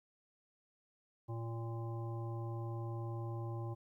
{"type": "harmonic tone", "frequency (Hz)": 115.1, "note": "A#2", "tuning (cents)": -22, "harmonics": [1, 3, 5, 7, 9], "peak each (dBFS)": [-39, -47, -53, -52, -54], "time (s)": [1.28, 3.75], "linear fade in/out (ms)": 20, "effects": ["13-bit"]}